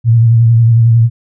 sine tone with vibrato, 115.5 Hz, A#2, 16 cents flat, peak -4 dBFS, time 0.04-1.1 s, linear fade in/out 50 ms, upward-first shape triangle, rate 11 Hz, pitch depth 49 cents each way, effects none

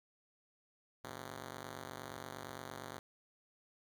5% pulse ring-modulated tone, 130.81 Hz, C3, in tune, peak -31 dBFS, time 1.04-2.99 s, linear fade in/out 2 ms, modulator 24.3 Hz, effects none

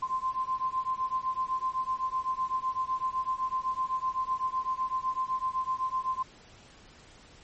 sine beating tone pair, 1036 / 1043.9 Hz, C6 / C6, -17 / -4 cents, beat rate 7.9 Hz, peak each -31 dBFS, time 0.02-6.23 s, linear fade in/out 10 ms, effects pink hiss -54 dBFS RMS until 7.43 s + MP3 32 kbps

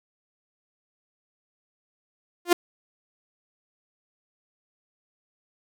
sawtooth tone with exponential growth, 350 Hz, F4, 4 cents sharp, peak -8 dBFS, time 2.45-2.53 s, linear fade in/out 5 ms, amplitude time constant 16 ms, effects none

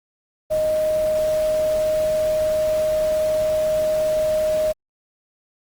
sine tone in noise, 621 Hz, D#5, 3 cents flat, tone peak -17 dBFS, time 0.5-4.73 s, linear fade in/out 20 ms, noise pink, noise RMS -35 dBFS, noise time 0.5-4.73 s, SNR +15 dB, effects Opus 24 kbps

